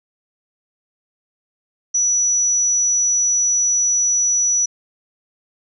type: tone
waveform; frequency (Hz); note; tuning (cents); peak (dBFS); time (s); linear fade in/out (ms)
sine; 5900; F#8; -6; -14; 1.94-4.66; 10
effects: none